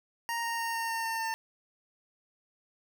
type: tone with pitch steps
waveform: 25% pulse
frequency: 932.3 / 926.9 / 921.6 / 916.3 / 911 / 905.8 / 900.5 Hz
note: A#5 / A#5 / A#5 / A#5 / A#5 / A#5 / A5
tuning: 0 / -10 / -20 / -30 / -40 / -50 / +40 cents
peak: -27 dBFS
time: 0.29-1.34 s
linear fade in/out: 0 ms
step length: 150 ms
effects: none